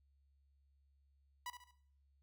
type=tone with echo; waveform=sawtooth; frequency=981 Hz; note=B5; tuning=12 cents flat; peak=-39 dBFS; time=1.46-1.5 s; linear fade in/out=2 ms; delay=70 ms; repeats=3; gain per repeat=-8 dB; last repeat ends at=1.71 s; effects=noise-tail reverb RT60 0.6 s tail -17 dB re dry + added 69 Hz sine -70 dBFS peak until 2.22 s